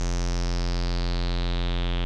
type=tone with low-pass filter sweep; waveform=square; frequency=43.64 Hz; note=F1; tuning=1 cent flat; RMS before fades=-25 dBFS; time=0-2.05 s; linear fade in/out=0 ms; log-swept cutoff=6300 to 3300 Hz; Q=5; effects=none